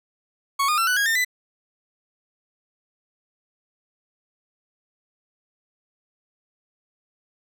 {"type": "tone with pitch steps", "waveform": "40% pulse", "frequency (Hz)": [1108.7, 1223.1, 1349.3, 1488.5, 1642.1, 1811.5, 1998.4], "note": ["C#6", "D#6", "E6", "F#6", "G#6", "A6", "B6"], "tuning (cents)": [0, -30, 40, 10, -20, 50, 20], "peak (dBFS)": -18, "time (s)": [0.59, 1.248], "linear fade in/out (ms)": 10, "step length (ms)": 94, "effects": []}